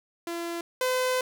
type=tone pair in turn; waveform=sawtooth; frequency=340 / 509.4 Hz; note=F4 / C5; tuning=-46 / -46 cents; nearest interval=perfect fifth; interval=700 cents; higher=second; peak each=-27 / -20 dBFS; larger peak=second; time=0.27-0.61 / 0.81-1.21 s; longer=second; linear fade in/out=2 ms; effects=none